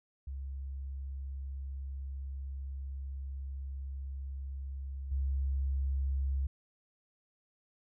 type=tone with level steps; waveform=sine; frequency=67.8 Hz; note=C#2; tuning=38 cents flat; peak=-37 / -29 dBFS; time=0.27-6.47 s; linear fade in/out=5 ms; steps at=5.11 s; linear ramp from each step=10 ms; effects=none